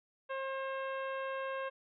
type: harmonic tone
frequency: 535 Hz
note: C5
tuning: 38 cents sharp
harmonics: 1 / 2 / 3 / 4 / 5 / 6 / 7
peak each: -38 / -41 / -44 / -53 / -50 / -57 / -62 dBFS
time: 0.29-1.7 s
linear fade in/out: 20 ms
effects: none